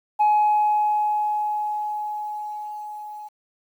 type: tone with level ramp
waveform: sine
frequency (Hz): 843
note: G#5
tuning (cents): +26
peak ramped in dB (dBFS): -12 to -34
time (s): 0.19-3.29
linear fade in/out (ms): 20
effects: tanh soft clip ceiling -13 dBFS + 9-bit